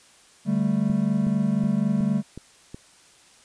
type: chord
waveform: triangle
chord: D suspended fourth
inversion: none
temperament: equal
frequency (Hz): 146.83 / 196 / 220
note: D3 / G3 / A3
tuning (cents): 0 / 0 / 0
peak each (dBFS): -26 / -21 / -22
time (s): 0.45-2.23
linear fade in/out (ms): 50
type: click train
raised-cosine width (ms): 3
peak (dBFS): -23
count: 6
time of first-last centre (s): 0.9-2.745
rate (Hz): 2.71
effects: white hiss -54 dBFS RMS until 3.44 s + resampled to 22050 Hz